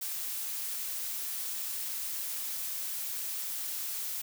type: noise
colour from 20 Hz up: blue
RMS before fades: -36 dBFS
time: 0.01-4.22 s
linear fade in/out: 10 ms
effects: none